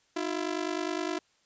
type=ring-modulated tone; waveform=sawtooth; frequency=336.1 Hz; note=E4; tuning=34 cents sharp; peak=-23 dBFS; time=0.16-1.19 s; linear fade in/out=5 ms; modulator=24.9 Hz; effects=white hiss -68 dBFS RMS until 1.45 s + resampled to 16000 Hz